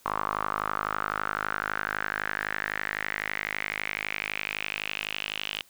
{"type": "tone with band-pass filter sweep", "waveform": "sawtooth", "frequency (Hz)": 51.91, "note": "G#1", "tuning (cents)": 0, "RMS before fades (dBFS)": -32, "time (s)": [0.05, 5.62], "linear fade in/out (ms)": 10, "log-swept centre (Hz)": [1100, 3000], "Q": 5, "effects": ["white hiss -59 dBFS RMS until 5.69 s"]}